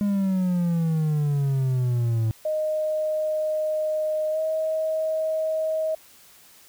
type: exponential sweep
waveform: triangle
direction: down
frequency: 206 to 110 Hz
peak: -18 dBFS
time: 0.01-2.31 s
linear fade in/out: 0 ms
type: tone with pitch glide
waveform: sine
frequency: 619 to 632.4 Hz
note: D#5 to D#5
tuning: -9 to +28 cents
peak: -22 dBFS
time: 2.45-5.95 s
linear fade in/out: 5 ms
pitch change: +37 cents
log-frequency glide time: 4.31-4.39 s
effects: white hiss -52 dBFS RMS until 6.68 s